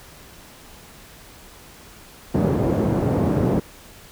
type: band-pass noise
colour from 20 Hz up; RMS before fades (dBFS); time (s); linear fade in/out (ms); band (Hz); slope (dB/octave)
pink; -20; 2.34-3.6; 10; 120 to 480; 12
effects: pink hiss -45 dBFS RMS until 4.11 s